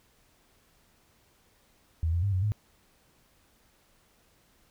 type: tone with pitch steps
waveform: sine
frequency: 81.3 / 85.8 / 100 / 92.7 / 105.4 Hz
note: E2 / F2 / G2 / F#2 / G#2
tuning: -23 / -30 / +35 / +4 / +26 cents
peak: -24 dBFS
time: 2.03-2.52 s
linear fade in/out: 0 ms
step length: 98 ms
effects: pink hiss -65 dBFS RMS until 4.7 s